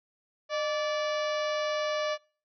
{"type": "harmonic tone with a mistuned harmonic", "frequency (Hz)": 581, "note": "D5", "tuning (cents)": -19, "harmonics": [1, 2, 3, 4, 5, 6, 7, 8, 9, 10], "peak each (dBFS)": [-29, -35, -39, -41, -43, -45, -46, -47, -48, -49], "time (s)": [0.49, 2.18], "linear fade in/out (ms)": 50, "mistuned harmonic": 1, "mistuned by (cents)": 80, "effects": ["noise-tail reverb RT60 0.4 s tail -23 dB re dry"]}